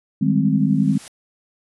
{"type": "chord", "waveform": "sine", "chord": "Ab major seventh", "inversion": "second", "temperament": "equal", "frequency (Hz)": [155.56, 196, 207.7, 261.6], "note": ["Eb3", "G3", "Ab3", "C4"], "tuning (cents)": [0, 0, 0, 0], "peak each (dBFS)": -20, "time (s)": [0.21, 0.98], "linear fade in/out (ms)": 10}
{"type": "noise with exponential growth", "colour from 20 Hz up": "white", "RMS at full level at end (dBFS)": -37, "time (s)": [0.43, 1.08], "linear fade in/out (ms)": 1, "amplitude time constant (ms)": 140}
{"effects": ["resampled to 24000 Hz"]}